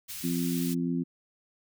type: band-stop noise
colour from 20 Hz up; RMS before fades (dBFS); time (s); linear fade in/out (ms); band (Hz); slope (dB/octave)
white; -39; 0.08-0.75; 20; 120 to 2100; 12
type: harmonic tone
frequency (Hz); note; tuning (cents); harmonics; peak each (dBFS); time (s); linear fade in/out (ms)
86; F2; -26; 2 / 3 / 4; -30 / -29 / -37; 0.23-1.04; 20
effects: none